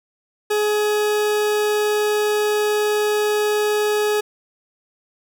40% pulse tone, 420.6 Hz, G#4, 22 cents sharp, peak -16 dBFS, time 0.5-4.21 s, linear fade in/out 10 ms, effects none

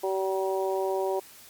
harmonic tone, 191.2 Hz, G3, 43 cents flat, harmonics 2 / 3 / 4 / 5, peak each -27 / -31 / -33 / -35 dBFS, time 0.03-1.2 s, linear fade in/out 10 ms, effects white hiss -50 dBFS RMS until 1.49 s + MP3 96 kbps

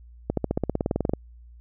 accelerating click train, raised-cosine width 2 ms, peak -10 dBFS, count 16, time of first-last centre 0.3-1.136 s, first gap 73 ms, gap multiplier 0.96, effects added 59 Hz sine -45 dBFS peak until 1.6 s

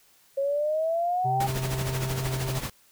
sine exponential sweep, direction up, 544 to 804 Hz, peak -23 dBFS, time 0.37-1.47 s, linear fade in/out 10 ms
harmonic tone, 130.81 Hz, C3, in tune, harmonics 1 / 3 / 5 / 7, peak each -28 / -38 / -42 / -45 dBFS, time 1.24-2.6 s, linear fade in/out 20 ms
pink noise with tremolo, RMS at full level -31 dBFS, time 1.4-2.7 s, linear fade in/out 5 ms, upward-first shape sine, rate 13 Hz, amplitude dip 60%
effects white hiss -60 dBFS RMS until 2.91 s

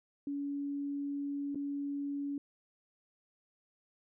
sine tone with dropouts, 283.4 Hz, C#4, 38 cents sharp, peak -34 dBFS, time 0.27-2.38 s, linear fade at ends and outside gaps 2 ms, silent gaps 1.547-1.556 s, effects none

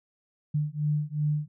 sine beating tone pair, 148.4 / 151.1 Hz, D3 / D3, +18 / +50 cents, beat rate 2.7 Hz, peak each -28 dBFS, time 0.54-1.48 s, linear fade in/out 10 ms, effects none

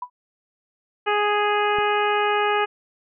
sine tone with exponential decay, 987.8 Hz, B5, in tune, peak -23 dBFS, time 0.02-0.1 s, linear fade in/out 5 ms, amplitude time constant 17 ms
harmonic tone, 415.3 Hz, G#4, in tune, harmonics 1 / 2 / 3 / 4 / 5 / 6 / 7, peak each -23 / -23 / -25 / -28 / -32 / -30 / -32 dBFS, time 1.06-2.66 s, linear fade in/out 20 ms
click, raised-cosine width 3 ms, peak -23 dBFS, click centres 1.786 s
effects none

